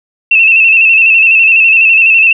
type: tone with vibrato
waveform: sine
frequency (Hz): 2654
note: E7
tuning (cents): +11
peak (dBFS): -3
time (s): 0.31-2.33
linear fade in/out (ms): 5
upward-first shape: square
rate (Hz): 12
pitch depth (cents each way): 40
effects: none